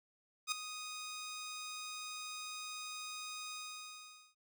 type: tone with ADSR envelope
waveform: 10% pulse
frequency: 1244.5 Hz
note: D#6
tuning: in tune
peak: -23 dBFS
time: 0.47-4.35 s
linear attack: 49 ms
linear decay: 5 ms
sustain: -12 dB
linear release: 810 ms
effects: none